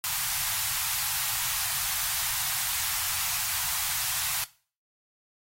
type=band-stop noise; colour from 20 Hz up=white; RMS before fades=-29 dBFS; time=0.04-4.44 s; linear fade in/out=0 ms; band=150 to 740 Hz; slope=48 dB/octave; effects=noise-tail reverb RT60 0.4 s tail -19 dB re dry + AAC 48 kbps